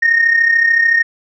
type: tone with amplitude modulation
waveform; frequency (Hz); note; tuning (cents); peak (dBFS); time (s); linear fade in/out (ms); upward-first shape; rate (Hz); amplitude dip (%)
sine; 1847; A#6; -16; -5; 0.02-1.03; 10; sine; 33.6; 65
effects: tanh soft clip ceiling -4 dBFS